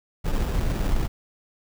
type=noise with sample-and-hold; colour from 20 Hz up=brown; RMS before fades=-23 dBFS; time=0.24-1.08 s; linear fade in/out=20 ms; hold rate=2100 Hz; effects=none